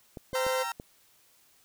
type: clicks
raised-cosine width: 2 ms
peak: -26 dBFS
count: 4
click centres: 0.172 / 0.331 / 0.466 / 0.799 s
type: tone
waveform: 40% pulse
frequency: 517 Hz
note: C5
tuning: 21 cents flat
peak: -27 dBFS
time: 0.33-0.64 s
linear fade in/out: 20 ms
type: chord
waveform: 35% pulse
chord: E diminished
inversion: first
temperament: equal with one note detuned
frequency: 784 / 932.3 / 1351.7 Hz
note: G5 / Bb5 / E6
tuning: 0 / 0 / +43 cents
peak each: -38 / -33 / -34 dBFS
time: 0.35-0.72 s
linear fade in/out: 2 ms
effects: white hiss -63 dBFS RMS until 1.64 s